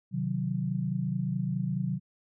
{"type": "chord", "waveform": "sine", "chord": "C diminished", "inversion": "none", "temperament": "equal", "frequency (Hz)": [130.81, 155.56, 185], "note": ["C3", "Eb3", "Gb3"], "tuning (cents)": [0, 0, 0], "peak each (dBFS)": [-32, -33, -31], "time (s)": [0.11, 2], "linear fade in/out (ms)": 50, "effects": []}